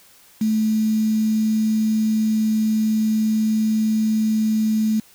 sine tone with quantisation, 217.9 Hz, A3, 17 cents flat, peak -16 dBFS, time 0.41-5 s, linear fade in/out 5 ms, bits 6, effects white hiss -51 dBFS RMS until 5.14 s

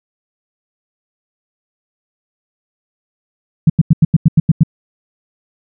sine tone bursts, 158.4 Hz, D#3, 31 cents sharp, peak -3 dBFS, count 9, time 3.67-4.634 s, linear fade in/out 5 ms, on 28 ms, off 89 ms, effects none

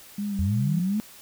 sine tone with vibrato, 200.1 Hz, G3, 36 cents sharp, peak -26 dBFS, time 0.18-0.8 s, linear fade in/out 5 ms, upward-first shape sine, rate 3.3 Hz, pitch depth 53 cents each way
sine linear sweep, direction up, 77.7 to 220 Hz, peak -22 dBFS, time 0.39-1 s, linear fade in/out 0 ms
effects white hiss -48 dBFS RMS until 1.21 s

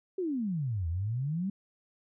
sine exponential two-way sweep, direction down then up, 392 to 79.8 to 203.2 Hz, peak -29 dBFS, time 0.18-1.5 s, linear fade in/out 5 ms, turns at 0.88 s, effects none

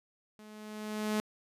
sawtooth tone with level ramp, 213.3 Hz, G#3, 46 cents sharp, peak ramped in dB -47 to -24 dBFS, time 0.39-1.2 s, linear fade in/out 0 ms, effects resampled to 32000 Hz

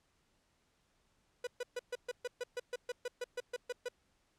45% pulse tone bursts, 492.3 Hz, B4, 6 cents flat, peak -36 dBFS, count 16, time 1.44-3.886 s, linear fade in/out 5 ms, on 31 ms, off 130 ms, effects pink hiss -75 dBFS RMS until 4.38 s + low-pass 9000 Hz 12 dB/octave

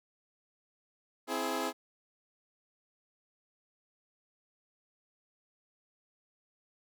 15% pulse chord, C augmented, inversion none, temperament equal with one note detuned, 261.6 / 329.6 / 420.9 Hz, C4 / E4 / G#4, 0 / 0 / +23 cents, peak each -30 dBFS, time 1.27-1.73 s, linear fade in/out 50 ms, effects none

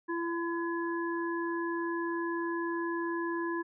harmonic tone, 337.9 Hz, E4, 43 cents sharp, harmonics 1 / 3 / 5, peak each -32 / -37 / -39 dBFS, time 0.08-3.63 s, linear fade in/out 20 ms, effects none

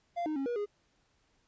triangle tone with pitch steps, 692 / 308.3 / 272.8 / 480.1 / 412.3 Hz, F5 / D#4 / C#4 / B4 / G#4, -16 / -16 / -28 / -49 / -13 cents, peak -29 dBFS, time 0.16-0.66 s, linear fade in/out 20 ms, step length 100 ms, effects pink hiss -72 dBFS RMS until 1.47 s + resampled to 16000 Hz

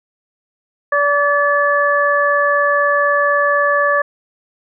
harmonic tone, 576 Hz, D5, 34 cents flat, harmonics 1 / 2 / 3, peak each -16 / -16 / -16 dBFS, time 0.92-4.02 s, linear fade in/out 5 ms, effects none

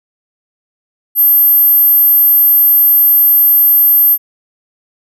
sine tone, 12930 Hz, G#9, 48 cents flat, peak -5 dBFS, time 1.15-4.18 s, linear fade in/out 50 ms, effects none

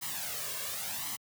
white noise with flanger, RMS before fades -37 dBFS, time 0.01-1.17 s, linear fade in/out 20 ms, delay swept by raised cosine 0.98 to 1.84 ms, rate 0.91 Hz, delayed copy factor +0.75, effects high-pass 100 Hz 12 dB/octave

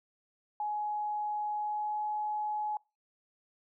sine tone with pitch glide, 840 to 845.4 Hz, G#5 to G#5, +19 to +31 cents, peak -31 dBFS, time 0.6-2.77 s, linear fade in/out 2 ms, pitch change +12 cents, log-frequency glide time 1.56-2.01 s, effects noise-tail reverb RT60 0.3 s tail -26 dB re dry

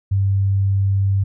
sine tone, 98 Hz, G2, in tune, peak -14 dBFS, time 0.11-1.24 s, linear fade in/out 10 ms, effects none

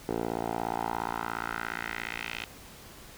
10% pulse tone with band-pass filter sweep, 57.1 Hz, A#1, 35 cents flat, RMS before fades -34 dBFS, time 0.09-2.45 s, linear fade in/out 0 ms, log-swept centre 490 to 2800 Hz, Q 2.5, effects pink hiss -49 dBFS RMS until 3.17 s

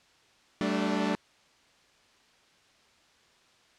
sawtooth chord, G suspended second, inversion none, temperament equal with one note detuned, 192.19 / 220 / 293.7 Hz, G3 / A3 / D4, -34 / 0 / 0 cents, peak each -27 dBFS, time 0.61-1.15 s, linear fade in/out 0 ms, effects white hiss -62 dBFS RMS until 3.78 s + low-pass 5000 Hz 12 dB/octave

